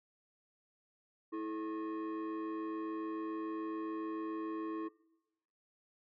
sine tone with frequency modulation, 325.5 Hz, E4, 22 cents flat, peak -34 dBFS, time 1.32-4.89 s, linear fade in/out 20 ms, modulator 758 Hz, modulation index 0.73, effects noise-tail reverb RT60 1.0 s tail -23 dB re dry + tanh soft clip ceiling -36 dBFS

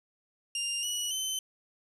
20% pulse tone with pitch steps, 2800 / 2931 / 3068 Hz, F7 / F#7 / G7, +4 / -17 / -38 cents, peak -25 dBFS, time 0.55-1.39 s, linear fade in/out 2 ms, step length 280 ms, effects resampled to 32000 Hz

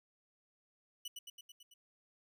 sawtooth tone with echo, 2960 Hz, F#7, in tune, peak -38 dBFS, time 1.05-1.08 s, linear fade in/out 5 ms, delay 110 ms, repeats 6, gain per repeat -3 dB, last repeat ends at 1.74 s, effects none

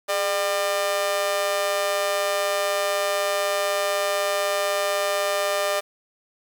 sawtooth tone with amplitude modulation, 600 Hz, D5, 37 cents sharp, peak -14 dBFS, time 0.08-5.81 s, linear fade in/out 20 ms, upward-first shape sine, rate 184 Hz, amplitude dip 80%, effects 7-bit

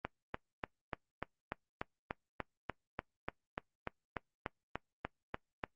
click train, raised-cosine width 0.5 ms, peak -21 dBFS, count 20, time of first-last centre 0.05-5.638 s, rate 3.4 Hz, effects noise-tail reverb RT60 0.1 s tail -21 dB re dry + Opus 48 kbps

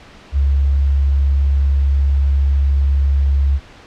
sine tone, 69.3 Hz, C#2, in tune, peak -11 dBFS, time 0.32-3.6 s, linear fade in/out 50 ms, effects pink hiss -41 dBFS RMS until 3.86 s + low-pass 4000 Hz 12 dB/octave

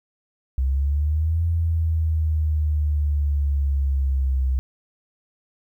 sine exponential two-way sweep, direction up then down, 64.7 to 84.1 to 64.7 Hz, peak -18 dBFS, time 0.58-4.59 s, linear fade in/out 0 ms, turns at 1.44 s, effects 10-bit

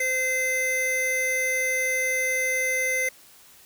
square tone pair together, 516 / 2064 Hz, C5 / C7, -24 / -24 cents, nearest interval 2 octaves, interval 2400 cents, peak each -31 / -24 dBFS, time 0-3.09 s, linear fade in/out 5 ms, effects white hiss -52 dBFS RMS until 3.65 s

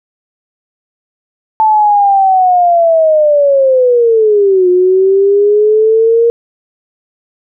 sine linear two-way sweep, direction down then up, 880 to 357.9 to 469.4 Hz, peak -5 dBFS, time 1.6-6.3 s, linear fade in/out 0 ms, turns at 4.69 s, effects none

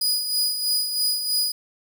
sawtooth tone with tremolo, 4938 Hz, D#8, 14 cents flat, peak -16 dBFS, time 0.01-1.52 s, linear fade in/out 5 ms, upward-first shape sine, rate 3.1 Hz, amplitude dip 55%, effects none

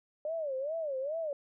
sine tone with vibrato, 587.3 Hz, D5, in tune, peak -32 dBFS, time 0.25-1.33 s, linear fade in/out 2 ms, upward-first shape sine, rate 2.4 Hz, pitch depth 210 cents each way, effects none

